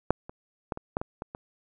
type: clicks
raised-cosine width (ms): 1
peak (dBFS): -6 / -26 / -15 / -23 / -12 / -18 / -20 / -23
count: 8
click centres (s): 0.106 / 0.295 / 0.722 / 0.774 / 0.969 / 1.015 / 1.221 / 1.349
effects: none